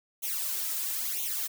blue noise with flanger, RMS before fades -32 dBFS, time 0.22-1.48 s, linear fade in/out 20 ms, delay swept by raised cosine 0.3 to 3.1 ms, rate 1 Hz, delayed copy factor +0.95, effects none

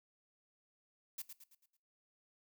blue noise with echo, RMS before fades -43 dBFS, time 1.18-1.22 s, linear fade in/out 5 ms, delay 110 ms, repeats 5, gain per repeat -7 dB, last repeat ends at 1.77 s, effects noise-tail reverb RT60 0.4 s tail -19 dB re dry

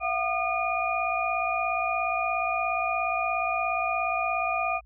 sine tone cluster, 679 / 736 / 1217 / 2436 Hz, F5 / F#5 / D#6 / D#7, -49 / -9 / -39 / -37 cents, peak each -30 dBFS, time 0-4.81 s, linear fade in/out 50 ms, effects added 56 Hz sine -51 dBFS peak until 4.85 s

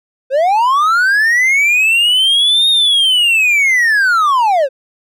triangle linear two-way sweep, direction up then down, 504 to 3729 to 504 Hz, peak -7 dBFS, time 0.3-4.69 s, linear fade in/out 50 ms, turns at 2.69 s, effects none

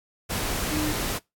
sine tone in noise, 303.7 Hz, D#4, 42 cents flat, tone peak -26 dBFS, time 0.7-0.93 s, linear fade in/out 20 ms, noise pink, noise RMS -28 dBFS, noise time 0.29-1.19 s, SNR -1 dB, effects noise-tail reverb RT60 0.2 s tail -24 dB re dry + AAC 64 kbps

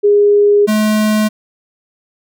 sine / square tone pair in turn, 410.5 / 214.1 Hz, G#4 / A3, -20 / -47 cents, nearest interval major seventh, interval 1127 cents, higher first, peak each -6 / -11 dBFS, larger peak first, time 0.03-0.67 / 0.67-1.29 s, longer first, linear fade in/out 20 ms, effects none

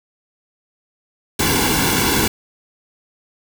pink noise with comb filter, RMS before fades -17 dBFS, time 1.39-2.28 s, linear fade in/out 5 ms, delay 1.6 ms, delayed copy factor -0.8, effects none

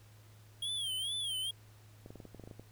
square tone with vibrato, 3255 Hz, G#7, 36 cents flat, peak -35 dBFS, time 0.62-1.51 s, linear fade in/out 5 ms, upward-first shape sine, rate 2.3 Hz, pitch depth 130 cents each way
clicks, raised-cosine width 2 ms, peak -35 dBFS, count 11, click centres 2.061 / 2.105 / 2.157 / 2.202 / 2.253 / 2.347 / 2.397 / 2.438 / 2.475 / 2.512 / 2.596 s
effects added 106 Hz sine -56 dBFS peak until 2.71 s + pink hiss -64 dBFS RMS until 2.71 s

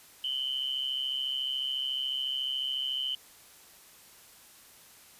sine tone pair together, 2960 / 3094 Hz, F#7 / G7, 0 / -23 cents, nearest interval minor second, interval 77 cents, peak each -33 / -32 dBFS, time 0.24-3.15 s, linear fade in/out 2 ms, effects white hiss -55 dBFS RMS until 5.19 s + resampled to 32000 Hz

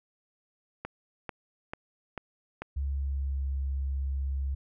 click train, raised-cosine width 0.5 ms, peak -20 dBFS, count 5, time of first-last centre 0.85-2.62 s, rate 2.26 Hz
sine tone with pitch glide, 69.3 to 68.03 Hz, C#2 to C#2, 0 to -32 cents, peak -28 dBFS, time 2.76-4.55 s, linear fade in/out 10 ms, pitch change -32 cents, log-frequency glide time 2.88-3.44 s
effects none

